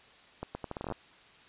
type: accelerating click train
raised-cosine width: 1 ms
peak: -22 dBFS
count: 12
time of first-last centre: 0.43-0.922 s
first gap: 120 ms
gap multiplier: 0.77
effects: white hiss -57 dBFS RMS until 1.48 s + resampled to 8000 Hz